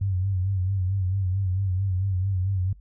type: tone with vibrato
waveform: sine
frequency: 94.7 Hz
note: F#2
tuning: 41 cents sharp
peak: -22 dBFS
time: 0.01-2.73 s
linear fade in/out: 5 ms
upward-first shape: sine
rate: 4.5 Hz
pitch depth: 76 cents each way
effects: noise-tail reverb RT60 0.1 s tail -22 dB re dry + added 50 Hz sine -46 dBFS peak until 2.8 s